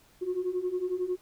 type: beating tone pair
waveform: sine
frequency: 356.4 / 367.4 Hz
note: F4 / F#4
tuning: +35 / -12 cents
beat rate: 11 Hz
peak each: -32 / -29 dBFS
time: 0.21-1.17 s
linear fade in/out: 20 ms
effects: tanh soft clip ceiling -22 dBFS + pink hiss -61 dBFS RMS until 1.21 s